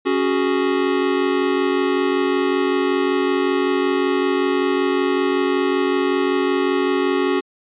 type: chord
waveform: square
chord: C# suspended fourth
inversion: none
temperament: equal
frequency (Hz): 277.2 / 370 / 415.3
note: C#4 / F#4 / G#4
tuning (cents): 0 / 0 / 0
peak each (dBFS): -22 / -20 / -24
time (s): 0.05-7.41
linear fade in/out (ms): 20
effects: resampled to 8000 Hz